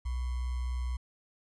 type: tone with sample-and-hold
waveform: sine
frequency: 62 Hz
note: B1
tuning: 7 cents sharp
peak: -30 dBFS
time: 0.05-0.97 s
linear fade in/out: 10 ms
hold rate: 1050 Hz
effects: resampled to 24000 Hz